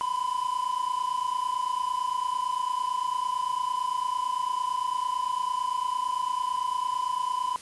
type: tone pair together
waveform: triangle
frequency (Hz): 987.8 / 1016.7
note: B5 / B5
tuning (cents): 0 / +50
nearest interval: unison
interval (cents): 50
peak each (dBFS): -27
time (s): 0.01-7.56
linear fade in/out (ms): 0
effects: white hiss -46 dBFS RMS until 7.61 s + resampled to 24000 Hz